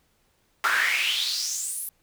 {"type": "noise with high-pass filter sweep", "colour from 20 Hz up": "brown", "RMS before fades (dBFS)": -26, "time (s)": [0.64, 1.89], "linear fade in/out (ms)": 0, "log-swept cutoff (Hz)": [1300, 12000], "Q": 5.8, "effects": ["pink hiss -67 dBFS RMS until 2.02 s"]}